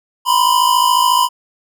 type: tone pair together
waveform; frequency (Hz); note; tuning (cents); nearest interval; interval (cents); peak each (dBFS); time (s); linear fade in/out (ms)
square; 971.9 / 1026; B5 / C6; -28 / -34; minor second; 94; -14; 0.25-1.29; 50
effects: none